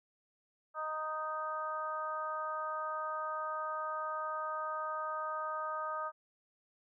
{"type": "harmonic tone", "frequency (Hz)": 310.8, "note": "D#4", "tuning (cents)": -2, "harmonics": [2, 3, 4, 5], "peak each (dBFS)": [-42, -43, -37, -47], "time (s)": [0.74, 6.12], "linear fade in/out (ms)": 50, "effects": []}